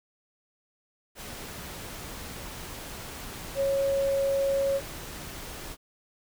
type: tone in noise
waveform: sine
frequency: 550 Hz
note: C#5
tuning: 14 cents flat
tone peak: -23 dBFS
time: 3.55-4.81 s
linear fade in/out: 50 ms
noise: pink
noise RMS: -40 dBFS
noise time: 1.15-5.77 s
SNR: +14 dB
effects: none